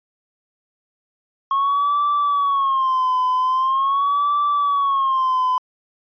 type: tone with vibrato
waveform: triangle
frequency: 1086 Hz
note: C#6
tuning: 36 cents flat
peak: -13 dBFS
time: 1.51-5.58 s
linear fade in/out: 2 ms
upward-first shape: sine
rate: 0.43 Hz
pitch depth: 120 cents each way
effects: tanh soft clip ceiling -11 dBFS + resampled to 11025 Hz